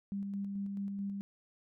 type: tone with tremolo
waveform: sine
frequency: 198.9 Hz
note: G3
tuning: 25 cents sharp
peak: -34 dBFS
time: 0.12-1.21 s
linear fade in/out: 0 ms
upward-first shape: square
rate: 4.6 Hz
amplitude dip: 25%
effects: none